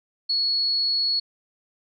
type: tone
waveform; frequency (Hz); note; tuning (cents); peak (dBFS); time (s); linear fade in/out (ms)
sine; 4365; C#8; -28; -20; 0.29-1.2; 10
effects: none